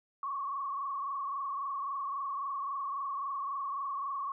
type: tone with frequency modulation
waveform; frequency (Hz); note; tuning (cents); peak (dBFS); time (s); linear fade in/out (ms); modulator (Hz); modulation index
sine; 1108.7; C#6; 0; -33; 0.23-4.32; 2; 23.7; 1.9
effects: none